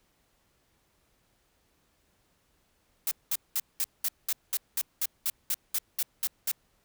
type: noise bursts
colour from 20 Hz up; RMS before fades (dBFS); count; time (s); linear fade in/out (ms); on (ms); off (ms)
blue; -28; 15; 3.07-6.515; 2; 43; 200
effects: pink hiss -70 dBFS RMS until 6.84 s